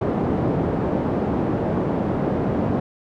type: band-pass noise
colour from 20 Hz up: pink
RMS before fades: -22 dBFS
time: 0.01-2.8 s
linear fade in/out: 5 ms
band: 130 to 600 Hz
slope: 12 dB/octave
effects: none